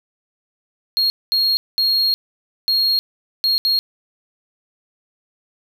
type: tone bursts at uneven times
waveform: triangle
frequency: 4269 Hz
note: C8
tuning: 34 cents sharp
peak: -13 dBFS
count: 6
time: 0.97-1.1 / 1.32-1.57 / 1.78-2.14 / 2.68-2.99 / 3.44-3.58 / 3.65-3.79 s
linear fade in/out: 0 ms
effects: none